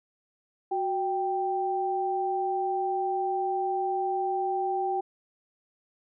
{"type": "tone pair together", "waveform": "sine", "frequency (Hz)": [370, 784], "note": ["F#4", "G5"], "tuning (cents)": [0, 0], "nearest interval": "octave + minor second", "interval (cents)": 1300, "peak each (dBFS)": [-30, -27], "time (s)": [0.71, 5.01], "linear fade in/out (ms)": 10, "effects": []}